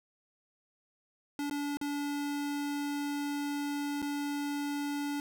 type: tone with dropouts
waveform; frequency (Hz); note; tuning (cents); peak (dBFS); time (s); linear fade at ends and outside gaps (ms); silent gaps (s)
square; 288; D4; -34; -33; 1.39-5.2; 1; 1.498-1.51 / 1.771-1.813 / 4.019-4.025
effects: none